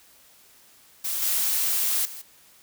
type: noise with level steps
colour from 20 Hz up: blue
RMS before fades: -28 / -24 / -39 dBFS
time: 1.04-2.22 s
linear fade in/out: 10 ms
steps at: 1.22 / 2.05 s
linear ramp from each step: 5 ms
effects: white hiss -55 dBFS RMS until 2.62 s